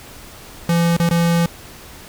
square tone with dropouts, 169.6 Hz, E3, 50 cents sharp, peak -14 dBFS, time 0.69-1.46 s, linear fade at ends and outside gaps 2 ms, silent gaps 0.967-0.999 / 1.091-1.11 s, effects pink hiss -39 dBFS RMS until 2.08 s

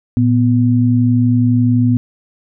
sine tone pair together, 114.98 / 246.9 Hz, A#2 / B3, -23 / 0 cents, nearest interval octave + minor second, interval 1323 cents, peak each -12 dBFS, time 0.17-1.97 s, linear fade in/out 0 ms, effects none

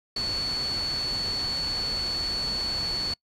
sine tone in noise, 4435 Hz, C#8, in tune, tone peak -26 dBFS, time 0.16-3.14 s, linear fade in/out 5 ms, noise pink, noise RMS -36 dBFS, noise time 0.16-3.14 s, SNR +7 dB, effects noise-tail reverb RT60 0.1 s tail -26 dB re dry + low-pass 8000 Hz 12 dB/octave

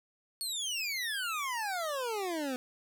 25% pulse exponential sweep, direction down, 4435 to 246.9 Hz, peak -29 dBFS, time 0.41-2.56 s, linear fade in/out 0 ms, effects none

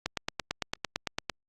click train, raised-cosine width 0.2 ms, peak -12 dBFS, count 12, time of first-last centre 0.06-1.297 s, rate 8.89 Hz, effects Opus 48 kbps

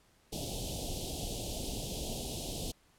pink band-stop noise, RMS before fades -38 dBFS, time 0.32-2.72 s, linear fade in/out 10 ms, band 770 to 2900 Hz, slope 48 dB/octave, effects pink hiss -67 dBFS RMS until 2.98 s + low-pass 12000 Hz 12 dB/octave

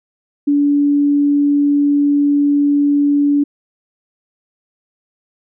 sine tone, 287.6 Hz, D4, 36 cents flat, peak -10 dBFS, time 0.47-3.44 s, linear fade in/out 10 ms, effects none

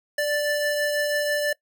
square tone pair together, 588.7 / 1760 Hz, D5 / A6, +4 / 0 cents, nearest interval octave + perfect fifth, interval 1896 cents, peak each -24 / -28 dBFS, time 0.18-1.53 s, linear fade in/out 5 ms, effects noise-tail reverb RT60 0.1 s tail -22 dB re dry

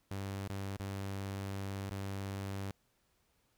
sawtooth tone with dropouts, 98 Hz, G2, in tune, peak -34 dBFS, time 0.11-2.71 s, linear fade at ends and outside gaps 0 ms, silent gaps 0.476-0.499 / 0.766-0.799 / 1.894-1.911 s, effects pink hiss -75 dBFS RMS until 3.57 s

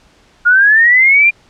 sine linear sweep, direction up, 1407 to 2416 Hz, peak -5 dBFS, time 0.45-1.31 s, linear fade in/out 20 ms, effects pink hiss -49 dBFS RMS until 1.49 s + low-pass 6000 Hz 12 dB/octave

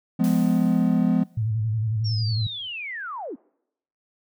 triangle chord, F diminished, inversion none, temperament just, 174.61 / 209.5 / 251.4 Hz, F3 / Ab3 / Cb4, 0 / +15 / +31 cents, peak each -20 dBFS, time 0.19-1.24 s, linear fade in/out 10 ms
white noise with exponential decay, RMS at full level -38 dBFS, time 0.24-1.49 s, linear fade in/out 0 ms, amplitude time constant 270 ms
sine tone with vibrato, 110 Hz, A2, in tune, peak -21 dBFS, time 1.37-2.47 s, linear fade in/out 5 ms, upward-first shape square, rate 11 Hz, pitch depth 54 cents each way
sine linear sweep, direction down, 5600 to 204.2 Hz, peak -30 dBFS, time 2.04-3.36 s, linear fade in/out 20 ms
effects noise-tail reverb RT60 0.8 s tail -25 dB re dry

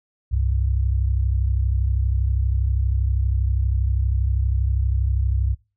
sine tone pair together, 64.79 / 97.3 Hz, C2 / G2, -16 / -12 cents, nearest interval perfect fifth, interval 704 cents, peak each -19 / -23 dBFS, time 0.31-5.55 s, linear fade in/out 20 ms, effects noise-tail reverb RT60 0.3 s tail -22 dB re dry

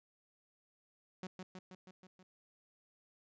sawtooth tone with echo, 185 Hz, F#3, in tune, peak -38 dBFS, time 1.23-1.27 s, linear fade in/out 2 ms, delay 160 ms, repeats 6, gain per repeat -3 dB, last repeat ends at 2.23 s, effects resampled to 16000 Hz

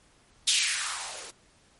violet noise with band-pass filter sweep, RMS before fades -29 dBFS, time 0.47-1.31 s, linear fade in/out 10 ms, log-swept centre 3600 to 390 Hz, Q 2.5, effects pink hiss -61 dBFS RMS until 1.79 s + MP3 48 kbps

